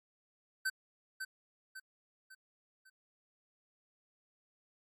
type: tone with echo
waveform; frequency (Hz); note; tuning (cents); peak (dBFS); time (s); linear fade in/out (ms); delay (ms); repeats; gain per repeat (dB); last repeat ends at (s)
square; 1538; G6; -33; -32; 0.65-0.7; 10; 550; 4; -7; 2.9
effects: AAC 64 kbps